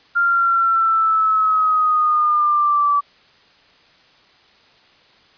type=linear sweep; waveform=sine; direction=down; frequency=1396.9 to 1150 Hz; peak=-13 dBFS; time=0.15-3.01 s; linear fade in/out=20 ms; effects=white hiss -52 dBFS RMS until 5.37 s + resampled to 11025 Hz